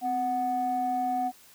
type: tone pair together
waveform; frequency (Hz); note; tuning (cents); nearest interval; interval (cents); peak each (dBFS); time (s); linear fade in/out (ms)
sine; 257.4 / 740; C4 / F#5; -28 / 0; octave + tritone; 1828; -32 / -25; 0.01-1.32; 50
effects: tanh soft clip ceiling -20 dBFS + white hiss -55 dBFS RMS until 1.54 s

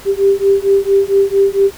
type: beating tone pair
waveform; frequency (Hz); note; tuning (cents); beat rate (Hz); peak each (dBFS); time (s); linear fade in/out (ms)
sine; 392 / 396.4; G4 / G4; 0 / +19; 4.4; -12; 0.05-1.71; 50
effects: pink hiss -36 dBFS RMS until 1.77 s

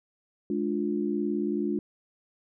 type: chord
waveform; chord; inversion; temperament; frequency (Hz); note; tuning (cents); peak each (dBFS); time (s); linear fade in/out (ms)
sine; D diminished; second; just; 211.4 / 293.7 / 352.4; Ab3 / D4 / F4; +31 / 0 / +16; -30; 0.5-1.79; 2
effects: none

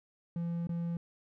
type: tone with dropouts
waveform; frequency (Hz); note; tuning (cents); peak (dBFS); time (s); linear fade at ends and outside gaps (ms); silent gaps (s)
triangle; 170; F3; -46; -30; 0.36-0.97; 2; 0.671-0.692
effects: none

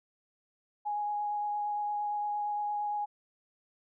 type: tone with vibrato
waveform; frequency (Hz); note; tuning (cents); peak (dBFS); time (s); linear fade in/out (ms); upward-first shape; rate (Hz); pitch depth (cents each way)
sine; 830.6; G#5; 0; -30; 0.85-3.06; 20; triangle; 8.7; 12
effects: none

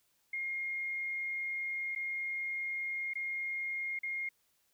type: tone with dropouts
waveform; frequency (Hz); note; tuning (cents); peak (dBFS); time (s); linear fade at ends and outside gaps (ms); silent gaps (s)
sine; 2135; C7; +34; -34; 0.33-4.29; 5; 1.951-1.959 / 3.136-3.154 / 3.99-4.032
effects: white hiss -74 dBFS RMS until 4.73 s

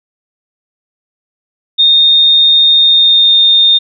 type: tone with pitch glide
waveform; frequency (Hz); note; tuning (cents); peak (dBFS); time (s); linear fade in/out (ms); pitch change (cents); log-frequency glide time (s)
sine; 3673 to 3650; A#7 to A#7; -26 to -37; -4; 1.78-3.79; 20; -11; 2.75-3.34
effects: none

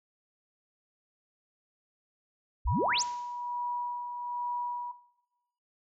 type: exponential sweep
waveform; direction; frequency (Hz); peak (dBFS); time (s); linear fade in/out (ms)
sine; up; 43.65 to 7900; -26; 2.65-3.03; 10
type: tone with tremolo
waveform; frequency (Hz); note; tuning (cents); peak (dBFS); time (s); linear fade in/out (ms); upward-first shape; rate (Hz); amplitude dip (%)
sine; 970; B5; -31; -29; 2.67-4.92; 10; sine; 1.2; 45
effects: noise-tail reverb RT60 0.9 s tail -18 dB re dry

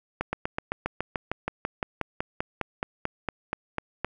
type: slowing click train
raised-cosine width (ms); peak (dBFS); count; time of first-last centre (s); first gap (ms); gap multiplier
0.5; -12; 22; 0.21-4.046; 120; 1.04
effects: none

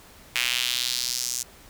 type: tone with high-pass filter sweep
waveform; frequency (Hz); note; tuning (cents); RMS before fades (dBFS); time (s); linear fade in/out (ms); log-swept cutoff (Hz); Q
square; 61.74; B1; 0; -27; 0.35-1.43; 5; 2400 to 6700; 2.3
effects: pink hiss -50 dBFS RMS until 1.69 s

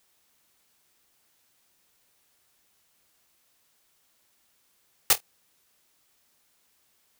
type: noise with echo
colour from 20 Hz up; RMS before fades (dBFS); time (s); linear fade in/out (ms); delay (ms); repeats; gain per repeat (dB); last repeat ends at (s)
white; -17; 5.1-5.13; 2; 25; 3; -12; 5.205
effects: white hiss -68 dBFS RMS until 7.19 s

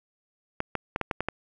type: clicks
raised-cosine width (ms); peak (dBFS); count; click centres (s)
0.5; -12; 7; 0.604 / 0.753 / 0.961 / 1.013 / 1.112 / 1.206 / 1.286
effects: none

